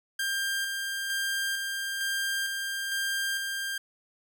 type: tone with tremolo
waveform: sawtooth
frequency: 1594 Hz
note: G6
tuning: 28 cents sharp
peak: -24 dBFS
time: 0.19-3.78 s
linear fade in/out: 5 ms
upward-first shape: square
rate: 1.1 Hz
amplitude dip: 30%
effects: none